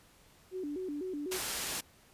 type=tone with vibrato; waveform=sine; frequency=329.6 Hz; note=E4; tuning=in tune; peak=-35 dBFS; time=0.51-1.4 s; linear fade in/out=50 ms; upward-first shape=square; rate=4 Hz; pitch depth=210 cents each way
type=low-pass noise; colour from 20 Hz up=white; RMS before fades=-37 dBFS; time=1.31-1.81 s; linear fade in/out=10 ms; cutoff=11000 Hz; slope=12 dB/octave
effects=pink hiss -62 dBFS RMS until 2.13 s + resampled to 32000 Hz